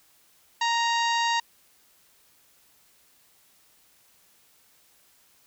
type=harmonic tone with a mistuned harmonic; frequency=932.3 Hz; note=A#5; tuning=in tune; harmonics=1 / 2 / 3 / 4 / 5 / 6 / 7 / 8; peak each=-24 / -29 / -32 / -33 / -35 / -41 / -39 / -44 dBFS; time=0.61-1.4 s; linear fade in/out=5 ms; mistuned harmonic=4; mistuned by=+30 cents; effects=white hiss -61 dBFS RMS until 5.46 s